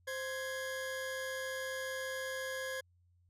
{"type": "tone pair together", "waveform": "40% pulse", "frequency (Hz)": [523.3, 1664.5], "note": ["C5", "G#6"], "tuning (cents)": [0, 3], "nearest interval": "octave + minor sixth", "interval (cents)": 2003, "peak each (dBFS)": [-39, -40], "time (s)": [0.07, 2.81], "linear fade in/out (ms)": 10, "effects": ["added 88 Hz sine -66 dBFS peak until 3.29 s", "resampled to 32000 Hz"]}